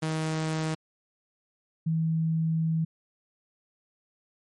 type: tone pair in turn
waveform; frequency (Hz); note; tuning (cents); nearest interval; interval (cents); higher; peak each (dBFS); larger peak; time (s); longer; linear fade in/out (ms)
sawtooth / sine; 158.1 / 161.61; D#3 / E3; +28 / -34; unison; 38; second; -23; neither; 0.02-0.75 / 1.86-2.85; second; 10
effects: MP3 48 kbps